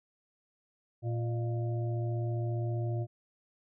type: harmonic tone with a mistuned harmonic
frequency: 116.54 Hz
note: A#2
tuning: in tune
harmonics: 1 / 3 / 5 / 6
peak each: -30 / -40 / -44 / -46 dBFS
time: 1.02-3.07 s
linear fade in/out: 50 ms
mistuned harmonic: 5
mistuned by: +63 cents
effects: none